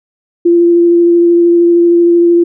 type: tone with vibrato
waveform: sine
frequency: 343.5 Hz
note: F4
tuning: 29 cents flat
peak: -4 dBFS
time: 0.45-2.44 s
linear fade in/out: 10 ms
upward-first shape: sine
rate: 13 Hz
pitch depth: 11 cents each way
effects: none